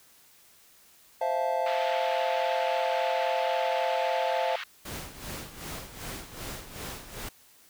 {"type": "chord", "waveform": "triangle", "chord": "F major seventh", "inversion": "second", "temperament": "just", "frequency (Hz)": [523.8, 654.8, 698.5, 873.1], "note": ["C5", "E5", "F5", "A5"], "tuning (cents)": [2, -12, 0, -14], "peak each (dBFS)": -29, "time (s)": [1.21, 4.56], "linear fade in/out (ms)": 5}
{"type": "band-pass noise", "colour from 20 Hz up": "white", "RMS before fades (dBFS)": -38, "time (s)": [1.66, 4.64], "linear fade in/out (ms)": 5, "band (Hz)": [1100, 3300], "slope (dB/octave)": 24}
{"type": "noise with tremolo", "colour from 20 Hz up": "pink", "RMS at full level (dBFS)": -37, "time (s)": [4.85, 7.29], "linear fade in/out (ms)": 5, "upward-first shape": "sine", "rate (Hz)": 2.6, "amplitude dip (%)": 70}
{"effects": ["white hiss -58 dBFS RMS until 7.69 s"]}